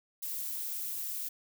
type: noise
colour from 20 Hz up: violet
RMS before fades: -37 dBFS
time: 0.22-1.29 s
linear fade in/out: 10 ms
effects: none